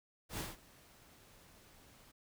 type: noise with ADSR envelope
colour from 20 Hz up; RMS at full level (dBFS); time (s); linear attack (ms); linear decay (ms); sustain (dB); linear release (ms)
pink; -40; 0.29-2.12; 92; 180; -22; 14
effects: none